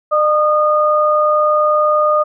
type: tone pair together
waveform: sine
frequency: 603.7 / 1225 Hz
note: D5 / D#6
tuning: +48 / -27 cents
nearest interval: octave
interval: 1225 cents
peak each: -13 dBFS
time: 0.11-2.24 s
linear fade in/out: 20 ms
effects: none